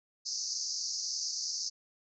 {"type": "band-pass noise", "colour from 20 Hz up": "pink", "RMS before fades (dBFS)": -36, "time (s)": [0.25, 1.7], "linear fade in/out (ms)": 20, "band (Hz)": [4600, 6500], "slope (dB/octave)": 96, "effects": []}